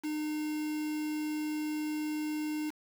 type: tone with quantisation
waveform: triangle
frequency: 304.7 Hz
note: D#4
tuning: 36 cents flat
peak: -30 dBFS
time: 0.03-2.71 s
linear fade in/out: 20 ms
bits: 7
effects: none